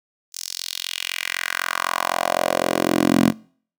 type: tone with high-pass filter sweep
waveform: 10% pulse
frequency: 43.96 Hz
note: F1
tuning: 12 cents sharp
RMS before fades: -22 dBFS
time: 0.32-3.33 s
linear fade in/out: 50 ms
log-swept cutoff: 6100 to 220 Hz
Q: 2.4
effects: noise-tail reverb RT60 0.5 s tail -24 dB re dry